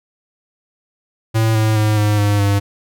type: tone with pitch steps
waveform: square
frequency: 111.6 / 109.3 / 107.05 / 104.85 / 102.69 / 100.58 Hz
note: A2 / A2 / A2 / G#2 / G#2 / G2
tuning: +25 / -11 / -47 / +17 / -19 / +45 cents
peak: -13 dBFS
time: 1.34-2.6 s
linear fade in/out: 20 ms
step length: 210 ms
effects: none